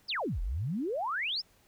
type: exponential two-way sweep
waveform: sine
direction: down then up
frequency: 5500 to 38.19 to 5500 Hz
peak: -30 dBFS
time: 0.08-1.42 s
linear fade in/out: 20 ms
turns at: 0.41 s
effects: pink hiss -65 dBFS RMS until 1.67 s